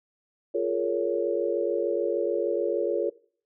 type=chord; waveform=sine; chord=Bb minor seventh; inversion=second; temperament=just; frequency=349.6 / 419.5 / 466.2 / 559.4 Hz; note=F4 / Ab4 / Bb4 / Db5; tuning=+2 / +17 / 0 / +16 cents; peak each=-29 dBFS; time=0.54-3.1 s; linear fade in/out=10 ms; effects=noise-tail reverb RT60 0.5 s tail -21 dB re dry